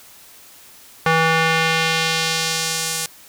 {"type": "tone with band-pass filter sweep", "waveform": "square", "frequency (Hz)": 162.4, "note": "E3", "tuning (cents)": -26, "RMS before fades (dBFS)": -19, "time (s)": [1.06, 3.06], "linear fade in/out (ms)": 2, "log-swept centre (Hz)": [1400, 8800], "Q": 0.94, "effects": ["white hiss -45 dBFS RMS until 3.28 s"]}